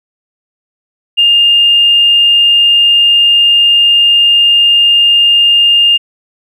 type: tone with tanh clipping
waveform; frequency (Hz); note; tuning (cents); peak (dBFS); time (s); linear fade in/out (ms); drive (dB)
triangle; 2816; F7; +14; -4; 1.17-5.98; 20; 3
effects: none